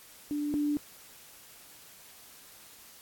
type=tone pair in turn; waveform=sine; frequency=293.7 / 293.7 Hz; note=D4 / D4; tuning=0 / 0 cents; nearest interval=unison; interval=0 cents; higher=neither; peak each=-29 / -26 dBFS; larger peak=second; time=0.31-0.54 / 0.54-0.77 s; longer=neither; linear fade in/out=0 ms; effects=white hiss -53 dBFS RMS until 3.01 s + AAC 64 kbps